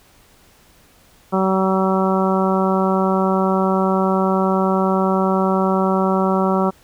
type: harmonic tone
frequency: 190 Hz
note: F#3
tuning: 46 cents sharp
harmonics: 1 / 2 / 3 / 4 / 5 / 6 / 7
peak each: -18 / -21 / -23 / -24 / -25 / -26 / -26 dBFS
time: 1.32-6.71 s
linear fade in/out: 20 ms
effects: pink hiss -52 dBFS RMS until 6.83 s